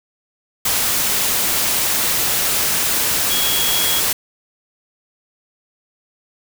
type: tone in noise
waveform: sine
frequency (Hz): 3322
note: G#7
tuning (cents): 0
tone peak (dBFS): -21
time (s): 3.3-4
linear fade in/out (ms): 5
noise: white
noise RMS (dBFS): -18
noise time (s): 0.65-4.13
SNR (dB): -6
effects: none